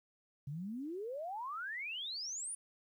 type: exponential sweep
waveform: sine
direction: up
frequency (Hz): 133.8 to 9956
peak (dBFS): -39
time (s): 0.47-2.55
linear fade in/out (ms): 5
effects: 12-bit